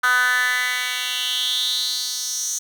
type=tone with high-pass filter sweep; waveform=10% pulse; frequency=250 Hz; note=B3; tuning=21 cents sharp; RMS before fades=-22 dBFS; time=0.03-2.59 s; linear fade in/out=10 ms; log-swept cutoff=1400 to 6400 Hz; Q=5.1; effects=none